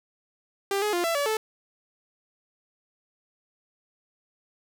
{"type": "tone with pitch steps", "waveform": "sawtooth", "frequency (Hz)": [396.2, 420.3, 349.7, 668, 572, 436.8], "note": ["G4", "G#4", "F4", "E5", "D5", "A4"], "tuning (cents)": [18, 21, 2, 23, -46, -13], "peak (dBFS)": -20, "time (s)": [0.71, 1.37], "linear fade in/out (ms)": 2, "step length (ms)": 110, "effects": []}